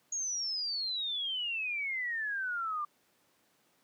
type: exponential sweep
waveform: sine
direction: down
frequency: 6700 to 1174.7 Hz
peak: -32 dBFS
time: 0.12-2.85 s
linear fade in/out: 5 ms
effects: pink hiss -70 dBFS RMS until 3.83 s + high-pass 200 Hz 12 dB/octave